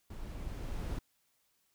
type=noise with level ramp; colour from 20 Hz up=brown; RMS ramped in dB=-44 to -36 dBFS; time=0.1-0.99 s; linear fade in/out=5 ms; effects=white hiss -75 dBFS RMS until 1.74 s